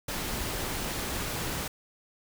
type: noise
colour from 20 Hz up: pink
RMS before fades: -33 dBFS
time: 0.08-1.68 s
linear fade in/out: 5 ms
effects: none